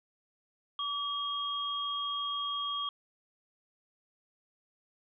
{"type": "tone pair together", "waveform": "sine", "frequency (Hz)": [1149, 3257], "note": ["D6", "G#7"], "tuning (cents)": [-38, -34], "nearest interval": "octave + tritone", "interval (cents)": 1804, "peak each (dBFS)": [-35, -34], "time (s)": [0.79, 2.89], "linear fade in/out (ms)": 2, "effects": []}